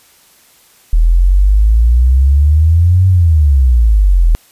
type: exponential two-way sweep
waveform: sine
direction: up then down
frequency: 39.52 to 95 to 39.52 Hz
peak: -5 dBFS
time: 0.93-4.35 s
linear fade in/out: 0 ms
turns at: 3.08 s
effects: white hiss -47 dBFS RMS until 4.51 s + resampled to 32000 Hz